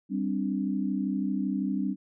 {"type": "chord", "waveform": "sine", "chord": "G suspended fourth", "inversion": "none", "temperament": "just", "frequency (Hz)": [196, 261.3, 294], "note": ["G3", "C4", "D4"], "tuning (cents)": [0, -2, 2], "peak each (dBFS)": [-29, -31, -32], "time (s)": [0.09, 1.96], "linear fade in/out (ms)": 50, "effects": []}